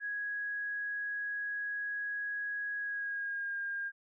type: tone with pitch glide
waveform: sine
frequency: 1661.2 to 1612 Hz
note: G#6 to G6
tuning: 0 to +48 cents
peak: -34 dBFS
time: 0-3.92 s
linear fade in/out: 50 ms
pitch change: -52 cents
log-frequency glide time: 2.78-3.58 s
effects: none